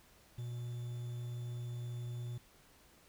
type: tone with quantisation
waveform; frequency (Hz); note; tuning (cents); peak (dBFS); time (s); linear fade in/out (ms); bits
triangle; 120.6; B2; -41; -37; 0.38-2.38; 5; 10
effects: pink hiss -64 dBFS RMS until 3.08 s